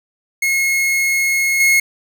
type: tone with level steps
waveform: 45% pulse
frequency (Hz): 2165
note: C#7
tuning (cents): -41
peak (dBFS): -14 / -10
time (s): 0.42-1.8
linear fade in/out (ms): 5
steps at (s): 1.6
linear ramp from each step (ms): 5
effects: none